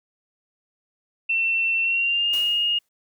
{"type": "tone with pitch glide", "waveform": "sine", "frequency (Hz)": [2695, 2852], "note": ["E7", "F7"], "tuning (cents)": [38, 36], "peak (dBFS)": -19, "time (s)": [1.29, 2.79], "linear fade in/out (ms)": 10, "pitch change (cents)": 98, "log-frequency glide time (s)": [1.8, 2.37]}
{"type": "noise with exponential decay", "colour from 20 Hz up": "white", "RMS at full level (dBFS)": -35, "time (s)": [2.33, 2.89], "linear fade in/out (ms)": 5, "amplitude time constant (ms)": 120}
{"effects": []}